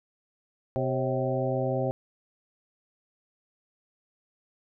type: harmonic tone with a mistuned harmonic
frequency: 128.7 Hz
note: C3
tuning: 28 cents flat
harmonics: 1 / 2 / 3 / 4 / 5 / 6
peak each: -30 / -34 / -33 / -30 / -33 / -36 dBFS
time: 0.76-1.91 s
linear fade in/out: 0 ms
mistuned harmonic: 4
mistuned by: +74 cents
effects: none